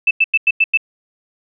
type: tone bursts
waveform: sine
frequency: 2637 Hz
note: E7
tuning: in tune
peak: -9 dBFS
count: 6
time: 0.07-0.774 s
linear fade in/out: 5 ms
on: 39 ms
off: 94 ms
effects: none